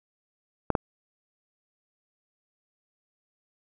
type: clicks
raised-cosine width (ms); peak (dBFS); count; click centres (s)
1; -9; 2; 0.703 / 0.752
effects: none